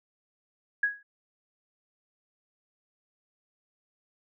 sine tone with exponential decay, 1661.2 Hz, G#6, in tune, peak -19 dBFS, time 0.83-1.03 s, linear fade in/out 5 ms, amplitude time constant 42 ms, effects none

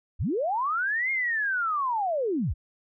sine linear two-way sweep, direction up then down, 38.22 to 2152 to 38.22 Hz, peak -24 dBFS, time 0.19-2.54 s, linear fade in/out 20 ms, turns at 1.11 s, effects none

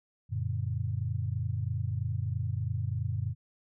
sine chord, Gb augmented, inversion none, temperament just, 92.5 / 115.62 / 144.53 Hz, Gb2 / Bb2 / D3, 0 / -14 / -27 cents, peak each -33 / -32 / -37 dBFS, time 0.29-3.35 s, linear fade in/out 50 ms, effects none

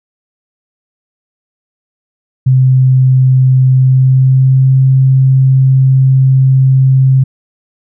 sine tone with pitch glide, 130 to 132.43 Hz, C3 to C3, -11 to +21 cents, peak -4 dBFS, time 2.46-7.24 s, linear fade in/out 10 ms, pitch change +32 cents, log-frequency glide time 3.72-4.76 s, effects none

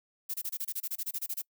violet noise bursts, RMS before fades -34 dBFS, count 15, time 0.29-1.419 s, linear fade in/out 10 ms, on 51 ms, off 26 ms, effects noise-tail reverb RT60 0.1 s tail -26 dB re dry

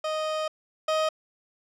30% pulse tone pair in turn, 622.3 / 627 Hz, D#5 / D#5, 0 / +13 cents, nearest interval unison, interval 13 cents, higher second, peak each -24 / -20 dBFS, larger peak second, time 0.04-0.48 / 0.88-1.09 s, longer first, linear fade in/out 5 ms, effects low-pass 6000 Hz 12 dB/octave

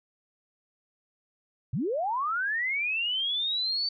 sine linear sweep, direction up, 98 to 4578 Hz, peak -26 dBFS, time 1.73-3.89 s, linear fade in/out 5 ms, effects none

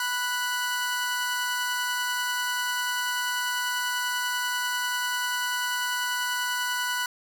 sawtooth tone pair together, 987.8 / 1476.6 Hz, B5 / F#6, 0 / -4 cents, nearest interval perfect fifth, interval 696 cents, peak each -27 / -24 dBFS, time 0-7.06 s, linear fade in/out 2 ms, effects none

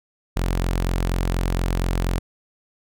sawtooth tone, 44.21 Hz, F1, 22 cents sharp, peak -16 dBFS, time 0.36-2.19 s, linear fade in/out 10 ms, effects none

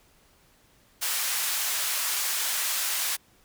white band-pass noise, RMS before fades -28 dBFS, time 1.01-3.17 s, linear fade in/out 20 ms, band 920 to 16000 Hz, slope 12 dB/octave, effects pink hiss -61 dBFS RMS until 3.44 s

